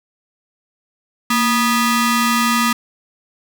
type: ring-modulated tone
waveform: sawtooth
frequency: 734 Hz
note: F#5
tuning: 14 cents flat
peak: -7 dBFS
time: 1.3-2.73 s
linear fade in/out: 5 ms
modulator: 501 Hz
effects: none